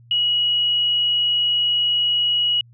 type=tone; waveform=sine; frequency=2910 Hz; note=F#7; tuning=29 cents flat; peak=-16 dBFS; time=0.11-2.61 s; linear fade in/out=2 ms; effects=added 118 Hz sine -46 dBFS peak until 2.73 s